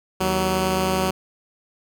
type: tone pair together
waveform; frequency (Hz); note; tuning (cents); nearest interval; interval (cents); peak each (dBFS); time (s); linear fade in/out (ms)
10% pulse; 78.9 / 187.66; D#2 / F#3; +25 / +25; octave + minor third; 1500; -19 / -12; 0.2-1.11; 10
effects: none